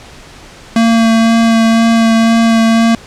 square tone with vibrato, 227.3 Hz, A#3, 43 cents flat, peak -7 dBFS, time 0.76-2.95 s, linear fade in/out 2 ms, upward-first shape sine, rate 2 Hz, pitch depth 12 cents each way, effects pink hiss -35 dBFS RMS until 3.06 s + low-pass 7000 Hz 12 dB/octave

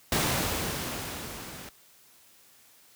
pink noise with level ramp, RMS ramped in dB -25 to -43 dBFS, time 0.12-1.69 s, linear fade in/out 2 ms, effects white hiss -58 dBFS RMS until 2.95 s + high-pass 60 Hz 12 dB/octave

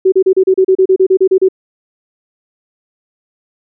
sine tone bursts, 377.8 Hz, F#4, 36 cents sharp, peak -5 dBFS, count 14, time 0.05-1.487 s, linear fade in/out 10 ms, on 72 ms, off 33 ms, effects none

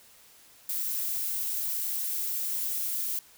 violet noise, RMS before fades -31 dBFS, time 0.69-3.19 s, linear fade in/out 2 ms, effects white hiss -56 dBFS RMS until 3.37 s

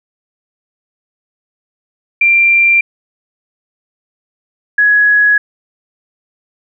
sine tone pair in turn, 2370 / 1675.8 Hz, D7 / G#6, +15 / +15 cents, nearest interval tritone, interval 600 cents, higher first, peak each -6 dBFS, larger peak neither, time 2.21-2.81 / 4.78-5.38 s, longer neither, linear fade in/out 5 ms, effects none

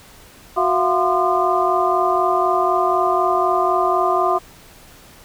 sine tone cluster, 366.9 / 673 / 717 / 1037 / 1210 Hz, F#4 / E5 / F5 / C6 / D#6, -15 / +36 / +45 / -16 / -49 cents, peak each -21 dBFS, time 0.56-4.39 s, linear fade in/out 20 ms, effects pink hiss -45 dBFS RMS until 5.24 s

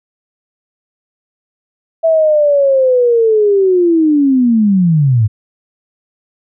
sine linear sweep, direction down, 659.3 to 101.3 Hz, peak -7 dBFS, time 2.03-5.28 s, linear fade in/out 20 ms, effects none

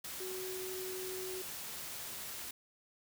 sine tone in noise, 372.8 Hz, F#4, 13 cents sharp, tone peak -41 dBFS, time 0.2-1.42 s, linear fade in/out 5 ms, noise white, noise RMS -44 dBFS, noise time 0.04-2.51 s, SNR 0 dB, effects none

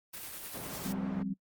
white noise with tremolo, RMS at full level -42 dBFS, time 0.13-0.93 s, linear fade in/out 10 ms, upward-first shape square, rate 10 Hz, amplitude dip 25%
pink band-pass noise, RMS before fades -44 dBFS, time 0.54-1.23 s, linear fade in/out 10 ms, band 100 to 1300 Hz, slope 12 dB/octave
sine chord, F suspended second, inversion none, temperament equal, 174.61 / 196 / 261.6 Hz, F3 / G3 / C4, 0 / 0 / 0 cents, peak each -40 / -34 / -39 dBFS, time 0.85-1.34 s, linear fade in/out 10 ms
effects noise-tail reverb RT60 0.1 s tail -24 dB re dry + Opus 32 kbps

